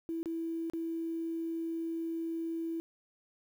sine tone with dropouts, 329.6 Hz, E4, in tune, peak -33 dBFS, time 0.09-2.8 s, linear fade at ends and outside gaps 0 ms, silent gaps 0.23-0.258 / 0.699-0.735 s, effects 10-bit

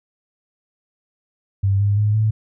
sine tone with pitch steps, 98.3 / 101.65 / 105.11 / 108.69 Hz, G2 / G#2 / G#2 / A2, +5 / -37 / +21 / -21 cents, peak -14 dBFS, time 1.63-2.31 s, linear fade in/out 10 ms, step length 170 ms, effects none

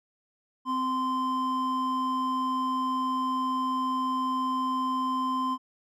triangle tone pair together, 259.2 / 1037 Hz, C4 / C6, -16 / -16 cents, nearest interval 2 octaves, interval 2400 cents, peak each -29 / -25 dBFS, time 0.65-5.58 s, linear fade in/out 50 ms, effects none

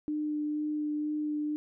sine tone with vibrato, 300.5 Hz, D4, 40 cents sharp, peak -29 dBFS, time 0.08-1.56 s, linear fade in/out 0 ms, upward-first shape sine, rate 2.1 Hz, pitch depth 10 cents each way, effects none

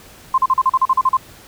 sine tone bursts, 1046.5 Hz, C6, in tune, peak -10 dBFS, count 11, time 0.34-1.17 s, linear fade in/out 5 ms, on 40 ms, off 39 ms, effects pink hiss -43 dBFS RMS until 1.47 s

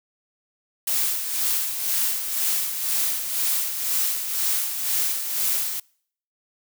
blue noise with tremolo, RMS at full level -22 dBFS, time 0.87-5.8 s, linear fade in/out 5 ms, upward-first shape sine, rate 2 Hz, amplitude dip 55%, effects noise-tail reverb RT60 0.6 s tail -26 dB re dry

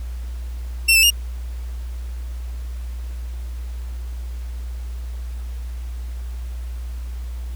sawtooth tone with pitch steps, 2705 / 2639 / 2833 Hz, E7 / E7 / F7, +44 / +1 / +24 cents, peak -8 dBFS, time 0.88-1.105 s, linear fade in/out 10 ms, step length 75 ms, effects added 60 Hz sine -26 dBFS peak until 7.55 s + pink hiss -48 dBFS RMS until 7.55 s

